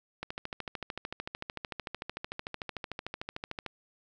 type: click train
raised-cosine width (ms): 0.3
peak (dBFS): -20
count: 47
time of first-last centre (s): 0.23-3.663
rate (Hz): 13.4
effects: none